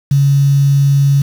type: tone with quantisation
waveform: sine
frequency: 140 Hz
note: C#3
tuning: 18 cents sharp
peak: -7 dBFS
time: 0.11-1.22 s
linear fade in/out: 5 ms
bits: 5
effects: none